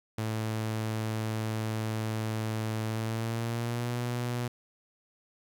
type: tone with pitch glide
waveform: sawtooth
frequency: 110 to 121.35 Hz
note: A2 to B2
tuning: 0 to -30 cents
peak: -26 dBFS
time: 0.18-4.48 s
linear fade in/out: 5 ms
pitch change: +170 cents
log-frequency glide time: 2.86-3.98 s
effects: 11-bit